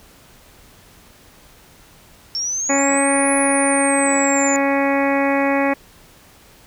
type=exponential two-way sweep; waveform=sine; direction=up then down; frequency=5410 to 10070 to 6980 Hz; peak=-20 dBFS; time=2.35-4.56 s; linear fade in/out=0 ms; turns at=3.32 s
type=harmonic tone; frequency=277.2 Hz; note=C#4; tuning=in tune; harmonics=1 / 2 / 3 / 4 / 5 / 6 / 7 / 8 / 9; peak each=-19 / -20 / -23 / -27 / -33 / -29 / -26 / -27 / -31 dBFS; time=2.69-5.74 s; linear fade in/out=10 ms
effects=pink hiss -48 dBFS RMS until 6.66 s